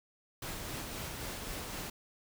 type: noise with tremolo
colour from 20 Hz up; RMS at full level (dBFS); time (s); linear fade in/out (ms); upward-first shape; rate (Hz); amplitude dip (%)
pink; -40; 0.42-1.9; 5; sine; 3.8; 25
effects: none